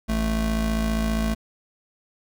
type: tone pair together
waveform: square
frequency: 55 / 220 Hz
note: A1 / A3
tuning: 0 / 0 cents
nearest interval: 2 octaves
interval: 2400 cents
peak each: -25 dBFS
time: 0.08-1.35 s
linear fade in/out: 20 ms
effects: none